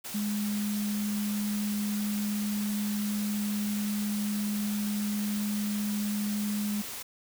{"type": "tone in noise", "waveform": "sine", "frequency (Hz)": 207.7, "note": "G#3", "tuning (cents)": 0, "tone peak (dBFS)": -28, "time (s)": [0.14, 6.82], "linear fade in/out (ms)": 10, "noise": "white", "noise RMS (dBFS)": -39, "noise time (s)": [0.04, 7.03], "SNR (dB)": 8, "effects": []}